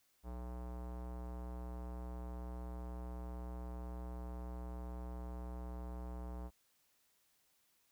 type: tone with low-pass filter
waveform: square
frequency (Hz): 61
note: B1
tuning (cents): -21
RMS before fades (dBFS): -45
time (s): 0.23-6.51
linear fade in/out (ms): 50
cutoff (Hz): 920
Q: 1.7
effects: white hiss -75 dBFS RMS until 7.91 s